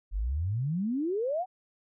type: exponential sweep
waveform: sine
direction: up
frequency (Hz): 43.65 to 774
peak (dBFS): -27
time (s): 0.11-1.46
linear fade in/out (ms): 50
effects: none